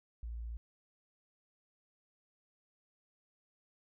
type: tone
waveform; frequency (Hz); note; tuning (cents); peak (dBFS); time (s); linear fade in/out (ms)
sine; 57.4; A#1; -26; -39; 0.23-0.57; 0
effects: none